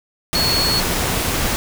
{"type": "tone in noise", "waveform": "sine", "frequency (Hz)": 4358, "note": "C#8", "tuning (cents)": -30, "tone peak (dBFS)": -17, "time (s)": [0.35, 0.8], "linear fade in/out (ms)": 0, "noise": "pink", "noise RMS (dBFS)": -20, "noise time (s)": [0.33, 1.56], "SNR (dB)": 0, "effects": []}